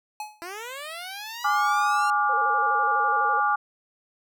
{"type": "tone with exponential decay", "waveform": "square", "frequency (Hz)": 848, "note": "G#5", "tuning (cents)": 36, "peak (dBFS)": -29, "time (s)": [0.2, 0.45], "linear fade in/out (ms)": 2, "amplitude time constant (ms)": 53}
{"type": "linear sweep", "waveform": "10% pulse", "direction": "up", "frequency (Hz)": [330, 1396.9], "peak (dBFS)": -26, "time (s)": [0.42, 2.1], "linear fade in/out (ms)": 0}
{"type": "chord", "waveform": "sine", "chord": "D diminished", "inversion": "second", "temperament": "equal with one note detuned", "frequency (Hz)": [830.6, 1174.7, 1422.2], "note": ["Ab5", "D6", "F6"], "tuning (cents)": [0, 0, 31], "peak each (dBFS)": [-24, -23, -26], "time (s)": [1.44, 3.56], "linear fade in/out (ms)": 10}
{"type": "tone with vibrato", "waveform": "sine", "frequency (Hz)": 492.2, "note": "B4", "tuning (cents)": -6, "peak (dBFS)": -33, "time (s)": [2.29, 3.4], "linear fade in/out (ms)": 5, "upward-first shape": "square", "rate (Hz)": 12, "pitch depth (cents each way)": 110}
{"effects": []}